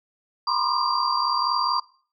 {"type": "tone cluster", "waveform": "sine", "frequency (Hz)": [961, 1025, 1066, 1205, 4728], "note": ["B5", "C6", "C6", "D6", "D8"], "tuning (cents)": [-48, -36, 32, 44, 11], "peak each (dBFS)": -27, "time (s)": [0.47, 1.8], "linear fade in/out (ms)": 5, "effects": ["noise-tail reverb RT60 0.5 s tail -23 dB re dry"]}